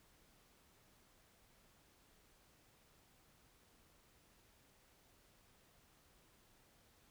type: silence
effects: pink hiss -70 dBFS RMS until 7.1 s